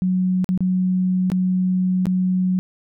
sine tone with dropouts, 184.3 Hz, F#3, 7 cents flat, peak -16 dBFS, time 0.02-2.59 s, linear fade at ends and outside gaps 0 ms, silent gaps 0.444-0.49 / 0.576-0.606 / 1.301-1.318 / 2.056-2.068 s, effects none

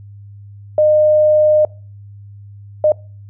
sine tone bursts at uneven times, 610 Hz, D#5, 34 cents flat, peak -8 dBFS, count 2, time 0.78-1.65 / 2.84-2.92 s, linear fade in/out 2 ms, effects noise-tail reverb RT60 0.4 s tail -25 dB re dry + added 101 Hz sine -34 dBFS peak until 3.29 s

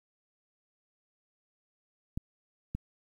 clicks, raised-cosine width 5 ms, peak -21 dBFS, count 2, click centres 2.175 / 2.75 s, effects 10-bit

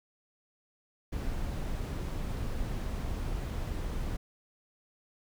brown noise, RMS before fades -34 dBFS, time 1.12-4.17 s, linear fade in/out 10 ms, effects none

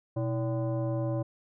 sine tone with frequency modulation, 123.47 Hz, B2, in tune, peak -27 dBFS, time 0.16-1.23 s, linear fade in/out 10 ms, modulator 448 Hz, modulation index 1, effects none

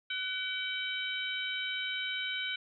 harmonic tone with a mistuned harmonic, 765 Hz, G5, 42 cents flat, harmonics 2 / 3 / 4 / 5, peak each -38 / -38 / -37 / -41 dBFS, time 0.1-2.56 s, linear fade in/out 5 ms, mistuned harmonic 2, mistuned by -43 cents, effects none

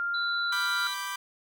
sine tone, 1396.9 Hz, F6, in tune, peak -27 dBFS, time 0-0.87 s, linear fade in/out 0 ms
sine tone with pitch glide, 3984 to 3959 Hz, B7 to B7, +14 to +3 cents, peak -32 dBFS, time 0.14-0.94 s, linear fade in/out 5 ms, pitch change -11 cents, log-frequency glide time 0.36-0.76 s
sawtooth chord, G major, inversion first, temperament equal, 987.8 / 1174.7 / 1568 Hz, B5 / D6 / G6, 0 / 0 / 0 cents, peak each -33 dBFS, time 0.52-1.16 s, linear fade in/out 5 ms
effects none

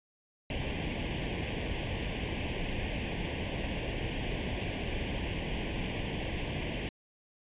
pink noise with comb filter, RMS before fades -34 dBFS, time 0.5-6.89 s, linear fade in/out 2 ms, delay 0.38 ms, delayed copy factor +1, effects resampled to 8000 Hz

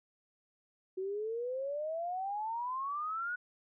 sine exponential sweep, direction up, 370 to 1480 Hz, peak -34 dBFS, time 0.97-3.36 s, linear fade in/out 10 ms, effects none

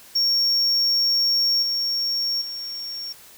triangle tone with level steps, 5520 Hz, F8, 21 cents flat, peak -16 / -20 / -28 dBFS, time 0.15-3.13 s, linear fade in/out 10 ms, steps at 1.62 / 2.41 s, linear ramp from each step 10 ms, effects white hiss -47 dBFS RMS until 3.37 s

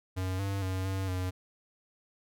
square tone with pitch steps, 93.2 / 98.4 / 93.8 / 95.8 / 92 Hz, F#2 / G2 / F#2 / G2 / F#2, +13 / +7 / +24 / -39 / -9 cents, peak -31 dBFS, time 0.16-1.31 s, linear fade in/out 20 ms, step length 230 ms, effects none

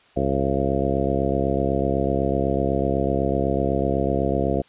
harmonic tone, 68 Hz, C#2, 33 cents flat, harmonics 1 / 2 / 3 / 4 / 5 / 6 / 7 / 8 / 10, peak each -28 / -28 / -28 / -28 / -28 / -28 / -28 / -28 / -28 dBFS, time 0.16-4.62 s, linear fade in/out 10 ms, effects white hiss -55 dBFS RMS until 4.68 s + resampled to 8000 Hz

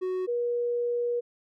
triangle / sine tone pair in turn, 370 / 479.9 Hz, F#4 / B4, 0 / -50 cents, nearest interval perfect fourth, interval 450 cents, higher second, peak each -25 dBFS, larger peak neither, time 0.01-0.27 / 0.27-1.21 s, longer second, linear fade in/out 20 ms, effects none

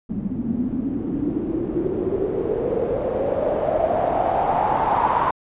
white noise with low-pass filter sweep, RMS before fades -22 dBFS, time 0.09-5.31 s, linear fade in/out 5 ms, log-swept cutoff 210 to 1000 Hz, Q 6.4, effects resampled to 8000 Hz

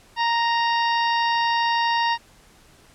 harmonic tone with a mistuned harmonic, 932.3 Hz, A#5, in tune, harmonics 1 / 2 / 3 / 4 / 5 / 6, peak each -20 / -26 / -30 / -32 / -34 / -36 dBFS, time 0.16-2.18 s, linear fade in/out 50 ms, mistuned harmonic 6, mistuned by -35 cents, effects pink hiss -53 dBFS RMS until 2.94 s + low-pass 11000 Hz 12 dB/octave

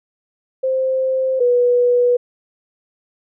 sine tone pair in turn, 523.3 / 488.8 Hz, C5 / B4, 0 / -18 cents, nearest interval minor second, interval 118 cents, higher first, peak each -15 / -11 dBFS, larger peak second, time 0.63-1.4 / 1.4-2.17 s, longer neither, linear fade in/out 10 ms, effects none

